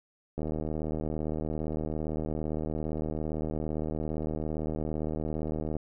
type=click train; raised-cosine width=2 ms; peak=-20 dBFS; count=419; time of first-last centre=0.38-5.767 s; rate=77.6 Hz; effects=none